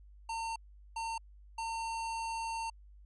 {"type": "tone bursts at uneven times", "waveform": "square", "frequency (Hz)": 908, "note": "A#5", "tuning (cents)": -46, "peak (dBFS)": -36, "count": 3, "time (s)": [[0.29, 0.56], [0.96, 1.18], [1.58, 2.7]], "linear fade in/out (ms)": 5, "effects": ["added 50 Hz sine -53 dBFS peak until 3.05 s", "resampled to 24000 Hz"]}